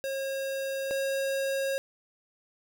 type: tone pair in turn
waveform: square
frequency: 541 / 543.2 Hz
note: C#5 / C#5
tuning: -42 / -35 cents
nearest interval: unison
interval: 7 cents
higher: second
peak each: -31 / -28 dBFS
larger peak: second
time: 0.04-0.91 / 0.91-1.78 s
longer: neither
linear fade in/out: 0 ms
effects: none